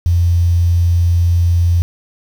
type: tone with quantisation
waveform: sine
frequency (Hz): 86.2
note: F2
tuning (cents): -22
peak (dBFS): -9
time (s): 0.06-1.82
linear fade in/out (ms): 0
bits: 6
effects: none